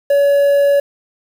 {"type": "tone with quantisation", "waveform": "triangle", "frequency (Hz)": 566, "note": "C#5", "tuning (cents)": 36, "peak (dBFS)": -7, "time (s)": [0.1, 0.8], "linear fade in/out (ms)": 5, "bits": 6, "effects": []}